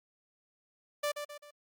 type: tone with echo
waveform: sawtooth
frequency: 587.3 Hz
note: D5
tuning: in tune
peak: -26 dBFS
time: 1.03-1.12 s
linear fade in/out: 10 ms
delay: 130 ms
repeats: 3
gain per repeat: -7 dB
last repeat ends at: 1.51 s
effects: Opus 48 kbps